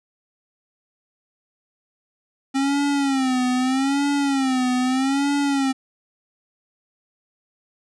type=tone with vibrato; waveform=square; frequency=267.4 Hz; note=C4; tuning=38 cents sharp; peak=-19 dBFS; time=2.54-5.73 s; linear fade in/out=20 ms; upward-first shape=sine; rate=0.8 Hz; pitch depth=110 cents each way; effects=resampled to 22050 Hz